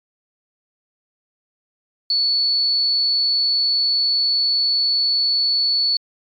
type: tone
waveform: sine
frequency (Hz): 4435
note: C#8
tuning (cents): 0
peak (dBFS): -15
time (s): 2.1-5.97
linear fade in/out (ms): 2
effects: MP3 96 kbps